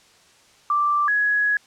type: tone pair in turn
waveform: sine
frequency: 1174.7 / 1675.2 Hz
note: D6 / G#6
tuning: 0 / +15 cents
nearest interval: tritone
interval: 615 cents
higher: second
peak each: -17 dBFS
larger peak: neither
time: 0.7-1.08 / 1.08-1.57 s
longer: second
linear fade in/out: 2 ms
effects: white hiss -54 dBFS RMS until 1.66 s + low-pass 7000 Hz 12 dB/octave